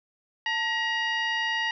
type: harmonic tone with a mistuned harmonic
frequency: 950 Hz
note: A#5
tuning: 33 cents sharp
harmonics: 1 / 2 / 3 / 4 / 5 / 6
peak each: -32 / -27 / -31 / -42 / -42 / -49 dBFS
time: 0.46-1.71 s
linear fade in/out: 2 ms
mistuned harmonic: 1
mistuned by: -110 cents
effects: none